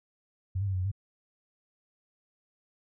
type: tone with pitch steps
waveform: sine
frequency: 93.5 / 100.5 / 96.3 / 92.5 / 91.6 / 99.5 Hz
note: F#2 / G2 / G2 / F#2 / F#2 / G2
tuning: +19 / +44 / -30 / 0 / -17 / +26 cents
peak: -27 dBFS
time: 0.55-0.916 s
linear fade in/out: 10 ms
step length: 61 ms
effects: none